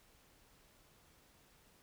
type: silence
effects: pink hiss -67 dBFS RMS until 1.82 s